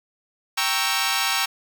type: chord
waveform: 10% pulse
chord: G diminished seventh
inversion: none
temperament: equal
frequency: 784 / 932.3 / 1108.7 / 1318.5 Hz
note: G5 / Bb5 / Db6 / Fb6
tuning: 0 / 0 / 0 / 0 cents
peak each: -18 dBFS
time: 0.57-1.46 s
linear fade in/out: 10 ms
effects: none